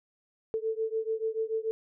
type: beating tone pair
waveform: sine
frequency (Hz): 440.9 / 447.8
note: A4 / A4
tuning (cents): +4 / +30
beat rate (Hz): 6.9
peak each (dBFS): -31 / -32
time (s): 0.54-1.71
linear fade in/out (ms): 0
effects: none